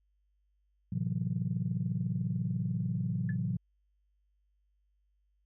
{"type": "chord", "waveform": "sine", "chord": "F# half-diminished seventh", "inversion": "first", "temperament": "equal with one note detuned", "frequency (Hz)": [110.77, 130.81, 164.81, 185], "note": ["A2", "C3", "E3", "F#3"], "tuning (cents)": [12, 0, 0, 0], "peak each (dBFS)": -35, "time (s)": [0.92, 3.57], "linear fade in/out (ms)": 5}
{"type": "tone with exponential decay", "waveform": "sine", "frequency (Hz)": 1724, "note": "A6", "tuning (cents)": -36, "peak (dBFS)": -38, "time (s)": [3.29, 3.37], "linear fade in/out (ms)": 2, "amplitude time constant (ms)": 17}
{"effects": ["tanh soft clip ceiling -20 dBFS", "added 50 Hz sine -70 dBFS peak until 5.45 s"]}